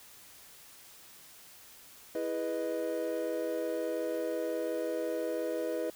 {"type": "chord", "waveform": "triangle", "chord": "E major seventh", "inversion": "none", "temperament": "equal", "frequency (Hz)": [329.6, 415.3, 493.9, 622.3], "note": ["E4", "G#4", "B4", "D#5"], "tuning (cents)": [0, 0, 0, 0], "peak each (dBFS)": [-35, -38, -33, -35], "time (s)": [2.15, 5.9], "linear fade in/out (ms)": 2, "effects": ["white hiss -54 dBFS RMS until 5.95 s"]}